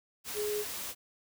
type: tone in noise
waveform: sine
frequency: 418.7 Hz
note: G#4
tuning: 14 cents sharp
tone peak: -31 dBFS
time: 0.34-0.65 s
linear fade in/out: 50 ms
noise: white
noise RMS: -39 dBFS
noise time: 0.24-0.95 s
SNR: +5 dB
effects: none